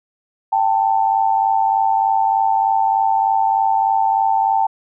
sine tone pair together, 784 / 887.3 Hz, G5 / A5, 0 / +14 cents, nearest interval major second, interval 214 cents, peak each -16 dBFS, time 0.52-4.67 s, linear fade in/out 10 ms, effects none

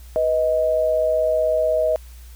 sine tone pair together, 493.9 / 629.8 Hz, B4 / D#5, 0 / +21 cents, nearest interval major third, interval 421 cents, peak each -23 / -17 dBFS, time 0.16-1.96 s, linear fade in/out 0 ms, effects added 60 Hz sine -38 dBFS peak until 2.35 s + white hiss -51 dBFS RMS until 2.35 s

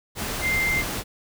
sine tone in noise, 2093 Hz, C7, in tune, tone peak -21 dBFS, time 0.41-0.84 s, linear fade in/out 50 ms, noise pink, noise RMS -29 dBFS, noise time 0.15-1.04 s, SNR +5 dB, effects none

